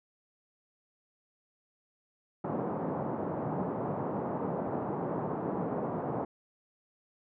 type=band-pass noise; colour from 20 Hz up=pink; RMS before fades=-34 dBFS; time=2.44-6.25 s; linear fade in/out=5 ms; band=140 to 980 Hz; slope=24 dB/octave; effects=none